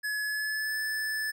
square tone with pitch glide, 1700 to 1741.7 Hz, G#6 to A6, +40 to -18 cents, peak -30 dBFS, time 0.03-1.32 s, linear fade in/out 20 ms, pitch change +42 cents, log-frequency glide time 0.24-0.79 s, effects none

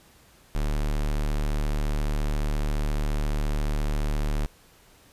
square tone, 37.2 Hz, D1, 23 cents sharp, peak -24 dBFS, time 0.55-4.46 s, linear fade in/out 0 ms, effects pink hiss -56 dBFS RMS until 5.12 s + resampled to 32000 Hz

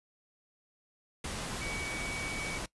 sine tone in noise, 2265 Hz, C#7, 37 cents sharp, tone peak -38 dBFS, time 1.61-2.58 s, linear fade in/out 5 ms, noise pink, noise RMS -38 dBFS, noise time 1.24-2.66 s, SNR -3 dB, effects noise-tail reverb RT60 0.1 s tail -20 dB re dry + resampled to 24000 Hz

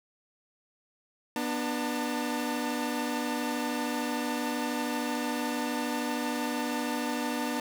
sawtooth tone cluster, 244.3 / 297.3 / 898 Hz, B3 / D4 / A5, -19 / +21 / +35 cents, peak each -28 / -30 / -33 dBFS, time 1.36-7.6 s, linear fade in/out 2 ms, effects none

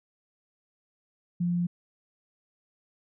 sine tone, 174.61 Hz, F3, in tune, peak -24 dBFS, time 1.4-1.67 s, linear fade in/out 10 ms, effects none

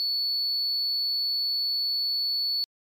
sine tone, 4435 Hz, C#8, in tune, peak -22 dBFS, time 0-2.64 s, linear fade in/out 0 ms, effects tanh soft clip ceiling -22 dBFS + MP3 64 kbps

